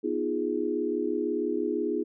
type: chord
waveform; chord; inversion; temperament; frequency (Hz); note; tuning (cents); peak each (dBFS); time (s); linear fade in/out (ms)
sine; F half-diminished seventh; second; equal; 246.9 / 311.1 / 349.2 / 415.3; Cb4 / Eb4 / F4 / Ab4; 0 / 0 / 0 / 0; -34 / -31 / -31 / -30; 0.03-2.04; 20
effects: none